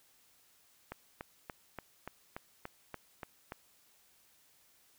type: click train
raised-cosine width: 0.5 ms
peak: -26 dBFS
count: 10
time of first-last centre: 0.92-3.521 s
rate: 3.46 Hz
effects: white hiss -67 dBFS RMS until 4.98 s